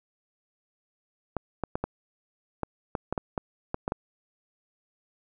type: clicks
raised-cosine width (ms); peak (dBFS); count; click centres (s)
1; -14; 12; 1.367 / 1.637 / 1.755 / 1.84 / 2.633 / 2.952 / 3.126 / 3.178 / 3.378 / 3.744 / 3.879 / 3.921
effects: none